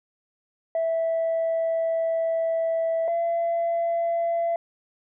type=tone pair in turn; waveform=sine; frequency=657 / 676.6 Hz; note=E5 / E5; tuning=-6 / +45 cents; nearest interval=minor second; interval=51 cents; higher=second; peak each=-20 dBFS; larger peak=neither; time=0.75-3.08 / 3.08-4.56 s; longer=first; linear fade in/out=2 ms; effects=tanh soft clip ceiling -19 dBFS